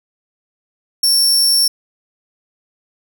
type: tone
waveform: sawtooth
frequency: 5450 Hz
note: F8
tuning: 43 cents flat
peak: -8 dBFS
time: 1.03-1.68 s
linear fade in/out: 5 ms
effects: none